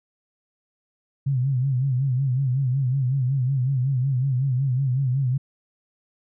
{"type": "tone with vibrato", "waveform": "sine", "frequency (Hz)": 131.4, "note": "C3", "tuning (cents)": 8, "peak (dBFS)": -19, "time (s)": [1.26, 5.38], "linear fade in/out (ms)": 10, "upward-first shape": "sine", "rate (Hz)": 5.4, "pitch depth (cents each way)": 110, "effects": []}